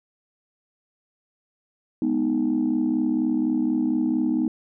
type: chord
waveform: sine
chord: G# minor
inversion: none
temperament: equal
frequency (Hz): 207.7 / 246.9 / 311.1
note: G#3 / B3 / D#4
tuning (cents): 0 / 0 / 0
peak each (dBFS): -28 / -22 / -22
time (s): 2.02-4.48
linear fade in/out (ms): 2
effects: tanh soft clip ceiling -14 dBFS